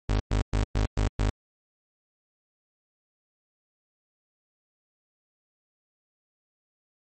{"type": "tone bursts", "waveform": "30% pulse", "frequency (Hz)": 51.7, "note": "G#1", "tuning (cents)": -7, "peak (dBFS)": -19, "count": 6, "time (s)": [0.09, 1.3], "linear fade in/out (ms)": 5, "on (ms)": 110, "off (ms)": 110, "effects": ["MP3 32 kbps"]}